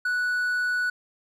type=tone; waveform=triangle; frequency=1477 Hz; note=F#6; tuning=3 cents flat; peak=-21 dBFS; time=0.05-0.9 s; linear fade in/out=5 ms; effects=none